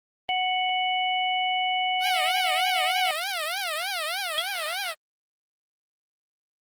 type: harmonic tone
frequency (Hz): 740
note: F#5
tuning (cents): 0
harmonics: 1 / 3 / 4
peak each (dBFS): -25 / -29 / -29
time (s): 0.29-3.11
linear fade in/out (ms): 0
type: tone with vibrato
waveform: 10% pulse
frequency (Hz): 698.5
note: F5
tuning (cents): 0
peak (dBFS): -19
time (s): 2-4.95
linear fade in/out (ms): 50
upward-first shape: triangle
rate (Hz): 3.3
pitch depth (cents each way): 280
type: tone with exponential decay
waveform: sine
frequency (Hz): 3322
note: G#7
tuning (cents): 0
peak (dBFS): -18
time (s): 4.38-4.49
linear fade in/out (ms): 0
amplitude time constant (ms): 22
effects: Opus 24 kbps